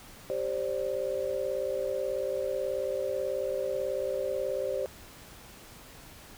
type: chord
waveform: sine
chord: G suspended fourth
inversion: none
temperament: equal with one note detuned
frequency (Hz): 392 / 529 / 587.3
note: G4 / C5 / D5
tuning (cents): 0 / +19 / 0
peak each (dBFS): -35 / -31 / -34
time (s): 0.3-4.86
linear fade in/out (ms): 0
effects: pink hiss -50 dBFS RMS until 6.37 s